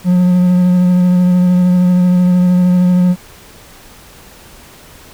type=tone with vibrato; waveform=triangle; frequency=179.9 Hz; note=F#3; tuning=48 cents flat; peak=-5 dBFS; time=0.04-3.16 s; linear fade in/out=50 ms; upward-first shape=sine; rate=13 Hz; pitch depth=16 cents each way; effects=pink hiss -39 dBFS RMS until 5.13 s